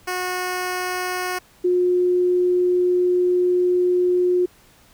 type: tone pair in turn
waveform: 10% pulse / sine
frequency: 364.3 / 359.3 Hz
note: F#4 / F4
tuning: -27 / +49 cents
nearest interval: unison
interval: 24 cents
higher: first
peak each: -15 dBFS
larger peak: neither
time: 0.07-1.39 / 1.64-4.46 s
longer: second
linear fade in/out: 10 ms
effects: pink hiss -53 dBFS RMS until 4.93 s